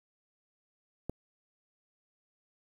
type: click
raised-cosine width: 2 ms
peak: -21 dBFS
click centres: 1.096 s
effects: 9-bit